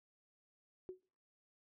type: tone with exponential decay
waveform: sine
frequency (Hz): 370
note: F#4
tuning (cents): 0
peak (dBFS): -40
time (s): 0.89-1.03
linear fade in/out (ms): 0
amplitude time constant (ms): 30
effects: noise-tail reverb RT60 0.5 s tail -25 dB re dry